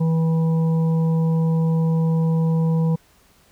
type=harmonic tone; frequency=162.6 Hz; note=E3; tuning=23 cents flat; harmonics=1 / 3 / 5 / 6; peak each=-16 / -29 / -41 / -37 dBFS; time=0-2.96 s; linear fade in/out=10 ms; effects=pink hiss -56 dBFS RMS until 3.51 s